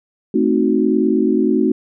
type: chord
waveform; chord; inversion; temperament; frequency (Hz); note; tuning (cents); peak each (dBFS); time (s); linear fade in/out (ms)
sine; A diminished seventh; none; equal; 220 / 261.6 / 311.1 / 370; A3 / C4 / Eb4 / Gb4; 0 / 0 / 0 / 0; -18; 0.34-1.72; 5
effects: none